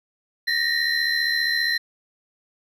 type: tone cluster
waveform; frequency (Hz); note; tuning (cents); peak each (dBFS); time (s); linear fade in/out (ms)
triangle; 1826 / 1901 / 4076; A#6 / A#6 / C8; -36 / +33 / -46; -23; 0.47-1.78; 10
effects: none